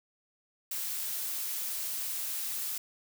blue noise, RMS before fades -35 dBFS, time 0.71-2.78 s, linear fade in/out 5 ms, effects none

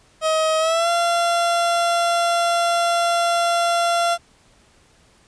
30% pulse tone with pitch glide, 633 to 686.3 Hz, D#5 to F5, +30 to -30 cents, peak -14 dBFS, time 0.21-4.18 s, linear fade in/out 50 ms, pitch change +140 cents, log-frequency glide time 0.59-0.89 s, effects pink hiss -55 dBFS RMS until 5.27 s + resampled to 22050 Hz

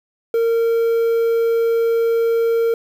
triangle tone with quantisation, 460 Hz, A#4, 23 cents flat, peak -12 dBFS, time 0.34-2.74 s, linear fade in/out 2 ms, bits 7, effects none

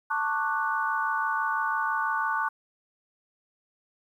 sine chord, D major seventh, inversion second, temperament equal with one note detuned, 889.7 / 1108.7 / 1174.7 / 1480 Hz, A5 / C#6 / D6 / F#6, +19 / 0 / 0 / 0 cents, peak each -30 / -31 / -32 / -29 dBFS, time 0.1-2.49 s, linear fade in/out 10 ms, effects 10-bit

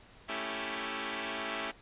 5% pulse chord, A dominant seventh, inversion none, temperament equal, 220 / 277.2 / 329.6 / 392 Hz, A3 / C#4 / E4 / G4, 0 / 0 / 0 / 0 cents, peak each -29 dBFS, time 0.28-1.72 s, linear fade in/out 20 ms, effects pink hiss -57 dBFS RMS until 1.81 s + resampled to 8000 Hz

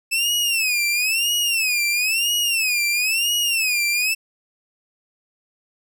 sawtooth tone with vibrato, 2615 Hz, E7, 15 cents flat, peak -15 dBFS, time 0.11-4.15 s, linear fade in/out 20 ms, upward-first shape sine, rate 1 Hz, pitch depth 180 cents each way, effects none

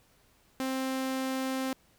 sawtooth tone, 263.1 Hz, C4, 10 cents sharp, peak -26 dBFS, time 0.6-1.73 s, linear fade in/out 0 ms, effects pink hiss -65 dBFS RMS until 1.98 s

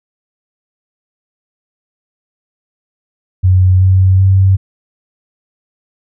sine tone with pitch steps, 92.5 / 94.12 / 95.76 Hz, F#2 / F#2 / G2, 0 / +30 / -40 cents, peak -5 dBFS, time 3.43-4.57 s, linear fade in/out 20 ms, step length 380 ms, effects none

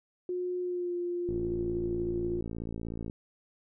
sine tone with pitch glide, 360 to 350.8 Hz, F#4 to F4, -47 to +8 cents, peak -30 dBFS, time 0.29-2.41 s, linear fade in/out 2 ms, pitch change -45 cents, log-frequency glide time 0.61-0.95 s
click train, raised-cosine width 3 ms, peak -25 dBFS, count 103, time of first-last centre 1.29-3.099 s, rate 56.4 Hz
effects none

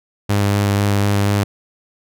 sawtooth tone with vibrato, 101.2 Hz, G#2, 44 cents flat, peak -10 dBFS, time 0.29-1.44 s, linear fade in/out 10 ms, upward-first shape square, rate 4.1 Hz, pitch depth 9 cents each way, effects none

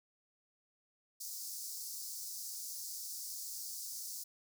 pink high-pass noise, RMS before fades -44 dBFS, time 1.2-4.24 s, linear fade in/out 10 ms, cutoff 4800 Hz, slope 48 dB/octave, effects none

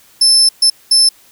35% pulse tone bursts at uneven times, 5274 Hz, E8, in tune, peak -4 dBFS, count 3, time 0.21-0.49 / 0.62-0.7 / 0.91-1.09 s, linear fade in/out 5 ms, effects white hiss -47 dBFS RMS until 1.31 s

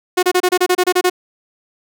sawtooth tone bursts, 362.9 Hz, F#4, 34 cents flat, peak -7 dBFS, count 11, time 0.17-1.099 s, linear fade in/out 10 ms, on 59 ms, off 28 ms, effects none

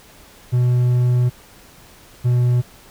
triangle tone pair in turn, 123.47 / 122.79 Hz, B2 / B2, 0 / -10 cents, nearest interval unison, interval 10 cents, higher first, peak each -11 dBFS, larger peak neither, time 0.52-1.3 / 2.24-2.62 s, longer first, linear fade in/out 20 ms, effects pink hiss -46 dBFS RMS until 2.9 s

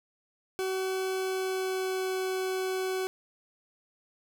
40% pulse tone with pitch glide, 378 to 375.8 Hz, F#4 to F#4, +37 to +27 cents, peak -28 dBFS, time 0.59-3.07 s, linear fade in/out 0 ms, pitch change -10 cents, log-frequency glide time 1.13-2.13 s, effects none

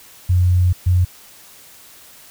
sine tone bursts at uneven times, 90 Hz, F#2, 47 cents flat, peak -11 dBFS, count 2, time 0.29-0.73 / 0.86-1.05 s, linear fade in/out 10 ms, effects white hiss -44 dBFS RMS until 2.3 s

